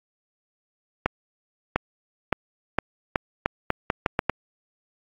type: accelerating click train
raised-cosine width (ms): 0.5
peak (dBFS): -5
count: 11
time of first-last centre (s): 1.06-4.296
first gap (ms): 700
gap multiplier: 0.81
effects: AAC 64 kbps